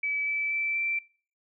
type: tone with pitch steps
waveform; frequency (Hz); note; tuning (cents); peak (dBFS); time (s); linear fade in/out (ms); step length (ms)
sine; 2295 / 2311 / 2327 / 2343; D7 / D7 / D7 / D7; -40 / -28 / -17 / -5; -26; 0.03-0.99; 5; 240
effects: noise-tail reverb RT60 0.5 s tail -24 dB re dry